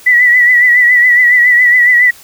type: tone with vibrato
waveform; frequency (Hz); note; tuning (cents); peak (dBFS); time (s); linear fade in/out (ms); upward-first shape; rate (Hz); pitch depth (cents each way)
sine; 1960; B6; -14; -4; 0.06-2.11; 10; triangle; 7.2; 59
effects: white hiss -38 dBFS RMS until 2.23 s